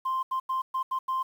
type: tone bursts at uneven times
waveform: sine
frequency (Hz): 1046.5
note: C6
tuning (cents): 0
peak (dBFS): -24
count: 6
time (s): 0.05-0.23 / 0.31-0.4 / 0.49-0.62 / 0.74-0.83 / 0.91-0.99 / 1.08-1.23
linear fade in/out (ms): 10
effects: tanh soft clip ceiling -23 dBFS + 9-bit